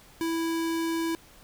square tone, 329.6 Hz, E4, in tune, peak -27 dBFS, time 0.21-1.15 s, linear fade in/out 0 ms, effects pink hiss -54 dBFS RMS until 1.43 s

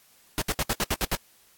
pink noise bursts, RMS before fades -26 dBFS, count 8, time 0.38-1.152 s, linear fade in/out 0 ms, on 37 ms, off 68 ms, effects white hiss -59 dBFS RMS until 1.57 s + AAC 64 kbps

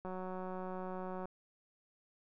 click train, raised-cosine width 1 ms, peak -30 dBFS, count 224, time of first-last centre 0.05-1.255 s, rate 185 Hz, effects none

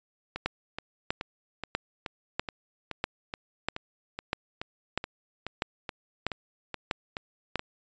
two click trains, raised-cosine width 0.3 ms, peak -18 / -11 dBFS, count 18 / 12, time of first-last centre 0.36-7.594 / 0.46-7.557 s, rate 2.35 / 1.55 Hz, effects resampled to 16000 Hz

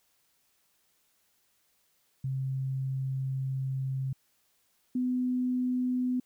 sine tone pair in turn, 133.1 / 251.3 Hz, C3 / B3, +30 / +30 cents, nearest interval major seventh, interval 1100 cents, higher second, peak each -29 / -26 dBFS, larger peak second, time 2.24-4.13 / 4.95-6.2 s, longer first, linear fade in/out 5 ms, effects white hiss -71 dBFS RMS until 6.25 s

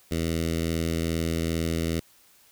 10% pulse tone with notch filter, 82.41 Hz, E2, in tune, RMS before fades -27 dBFS, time 0.11-2 s, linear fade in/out 5 ms, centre 1000 Hz, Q 0.71, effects white hiss -58 dBFS RMS until 2.51 s

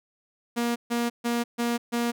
sawtooth tone bursts, 236.9 Hz, A#3, 28 cents sharp, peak -20 dBFS, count 5, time 0.56-2.12 s, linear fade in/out 20 ms, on 200 ms, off 140 ms, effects none

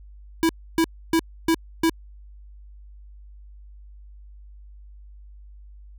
square tone bursts, 327.7 Hz, E4, 10 cents flat, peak -17 dBFS, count 5, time 0.43-1.895 s, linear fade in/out 0 ms, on 61 ms, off 290 ms, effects added 50 Hz sine -42 dBFS peak until 5.98 s

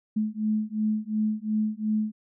sine beating tone pair, 213.6 / 216.4 Hz, G#3 / A3, +49 / -29 cents, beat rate 2.8 Hz, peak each -27 dBFS, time 0.16-2.12 s, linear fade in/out 10 ms, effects none

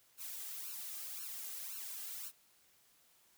blue noise with flanger, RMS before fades -45 dBFS, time 0.17-2.32 s, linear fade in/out 50 ms, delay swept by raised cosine 0.72 to 2.52 ms, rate 1.9 Hz, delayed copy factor +0.8, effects white hiss -69 dBFS RMS until 3.37 s

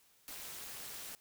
white noise with amplitude modulation, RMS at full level -43 dBFS, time 0.28-1.15 s, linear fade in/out 0 ms, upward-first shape sine, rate 276 Hz, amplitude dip 80%, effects white hiss -68 dBFS RMS until 1.2 s

